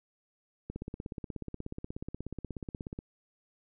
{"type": "click train", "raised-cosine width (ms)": 3, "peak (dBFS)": -25, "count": 39, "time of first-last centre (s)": [0.7, 2.989], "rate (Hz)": 16.6, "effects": []}